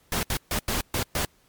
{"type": "noise bursts at uneven times", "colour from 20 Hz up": "pink", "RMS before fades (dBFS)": -26, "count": 6, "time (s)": [[0.12, 0.23], [0.3, 0.37], [0.51, 0.59], [0.68, 0.81], [0.94, 1.03], [1.15, 1.25]], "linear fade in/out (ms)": 2, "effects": ["pink hiss -62 dBFS RMS until 1.48 s", "MP3 96 kbps"]}